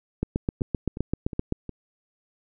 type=two click trains; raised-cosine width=3 ms; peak=-11 / -21 dBFS; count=11 / 4; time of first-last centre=0.23-1.524 / 0.61-1.693 s; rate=7.73 / 2.77 Hz; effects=none